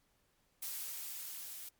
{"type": "noise with level ramp", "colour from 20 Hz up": "blue", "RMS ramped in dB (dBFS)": [-41, -47], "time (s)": [0.62, 1.69], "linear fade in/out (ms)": 5, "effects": ["pink hiss -75 dBFS RMS until 1.79 s", "MP3 96 kbps"]}